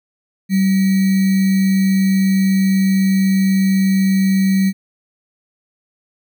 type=tone with sample-and-hold; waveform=sine; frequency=191.9 Hz; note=G3; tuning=37 cents flat; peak=-11 dBFS; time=0.49-4.73 s; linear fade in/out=50 ms; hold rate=2100 Hz; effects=none